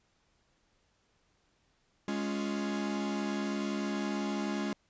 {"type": "chord", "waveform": "45% pulse", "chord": "Db major", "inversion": "second", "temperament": "equal", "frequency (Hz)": [207.7, 277.2, 349.2], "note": ["Ab3", "Db4", "F4"], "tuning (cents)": [0, 0, 0], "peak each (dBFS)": [-34, -37, -39], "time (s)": [2.08, 4.73], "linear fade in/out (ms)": 2, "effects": ["pink hiss -72 dBFS RMS until 4.89 s", "resampled to 16000 Hz"]}